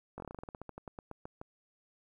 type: slowing click train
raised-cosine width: 1 ms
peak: -29 dBFS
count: 19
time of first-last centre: 0.18-1.415 s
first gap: 20 ms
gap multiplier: 1.13
effects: 11-bit